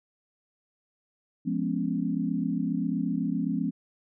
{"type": "chord", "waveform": "sine", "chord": "C# dominant seventh", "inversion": "first", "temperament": "just", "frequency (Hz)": [173.24, 207.9, 249.5, 277.2], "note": ["E#3", "G#3", "B3", "C#4"], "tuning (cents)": [-14, 2, 18, 0], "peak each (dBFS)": -31, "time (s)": [1.45, 3.71], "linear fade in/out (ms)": 20, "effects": []}